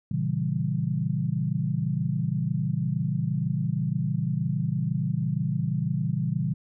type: chord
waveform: sine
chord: A# diminished seventh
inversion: none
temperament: equal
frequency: 116.54 / 138.59 / 164.81 / 196 Hz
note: A#2 / C#3 / E3 / G3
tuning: 0 / 0 / 0 / 0 cents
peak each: -31 / -28 / -28 / -32 dBFS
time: 0.11-6.54 s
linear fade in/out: 5 ms
effects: none